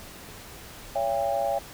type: tone cluster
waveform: sine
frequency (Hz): 562 / 674 / 803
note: C#5 / E5 / G5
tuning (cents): +24 / +38 / +41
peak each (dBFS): -28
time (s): 0.95-1.59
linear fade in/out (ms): 10
effects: pink hiss -44 dBFS RMS until 1.73 s